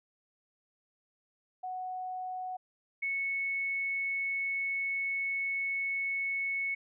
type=tone pair in turn; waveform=sine; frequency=740 / 2207 Hz; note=F#5 / C#7; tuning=0 / -8 cents; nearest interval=octave + perfect fifth; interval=1892 cents; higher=second; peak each=-35 / -30 dBFS; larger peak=second; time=1.63-2.57 / 3.02-6.75 s; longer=second; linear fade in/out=10 ms; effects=none